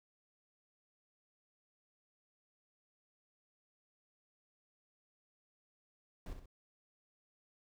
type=noise with echo; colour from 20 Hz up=brown; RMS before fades=-43 dBFS; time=6.26-6.33 s; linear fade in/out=2 ms; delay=64 ms; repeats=2; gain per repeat=-7 dB; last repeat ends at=6.458 s; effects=none